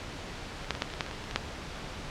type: clicks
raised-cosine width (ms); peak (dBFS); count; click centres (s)
0.2; -24 / -9 / -18 / -9 / -24 / -19 / -10 / -21 / -21 / -25 / -19 / -7; 12; 0.645 / 0.707 / 0.751 / 0.821 / 0.902 / 0.938 / 1.008 / 1.064 / 1.112 / 1.24 / 1.311 / 1.36
effects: pink hiss -40 dBFS RMS until 2.1 s + low-pass 5000 Hz 12 dB/octave